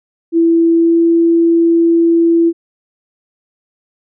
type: tone with pitch glide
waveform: sine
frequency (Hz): 332.7 to 334.8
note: E4 to E4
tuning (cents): +16 to +27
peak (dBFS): -7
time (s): 0.32-2.53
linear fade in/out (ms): 50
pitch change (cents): +11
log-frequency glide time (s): 0.75-0.98
effects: none